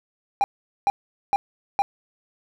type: tone bursts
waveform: triangle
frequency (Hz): 802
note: G5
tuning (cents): +39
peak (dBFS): -14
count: 4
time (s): 0.41-1.82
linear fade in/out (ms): 0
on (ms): 30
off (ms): 430
effects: none